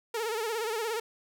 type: tone with vibrato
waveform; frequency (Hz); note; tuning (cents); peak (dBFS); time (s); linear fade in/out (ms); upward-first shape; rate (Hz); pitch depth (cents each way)
sawtooth; 447.3; A4; +28; -26; 0.14-1; 5; sine; 17; 97
effects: none